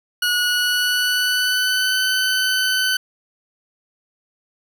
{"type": "tone with pitch glide", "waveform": "20% pulse", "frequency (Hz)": [1456, 1514.3], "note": ["F#6", "F#6"], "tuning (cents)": [-28, 40], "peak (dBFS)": -12, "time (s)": [0.22, 2.97], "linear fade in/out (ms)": 5, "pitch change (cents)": 68, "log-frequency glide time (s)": [0.32, 2.02], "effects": []}